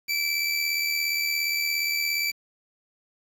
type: tone with amplitude modulation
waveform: 25% pulse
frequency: 2323 Hz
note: D7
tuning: 20 cents flat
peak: -18 dBFS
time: 0.08-2.32 s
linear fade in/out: 20 ms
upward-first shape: sine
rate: 77.2 Hz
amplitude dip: 45%
effects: 8-bit